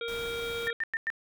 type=harmonic tone; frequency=466.2 Hz; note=A#4; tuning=in tune; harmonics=1 / 3 / 5 / 7 / 8; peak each=-34 / -39 / -41 / -42 / -43 dBFS; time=0.01-0.73 s; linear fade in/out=2 ms
type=noise; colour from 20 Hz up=pink; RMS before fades=-44 dBFS; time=0.08-0.68 s; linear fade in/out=0 ms
type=tone bursts; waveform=sine; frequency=1803 Hz; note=A6; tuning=42 cents sharp; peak=-27 dBFS; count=4; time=0.67-1.102 s; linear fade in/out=0 ms; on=33 ms; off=100 ms
effects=none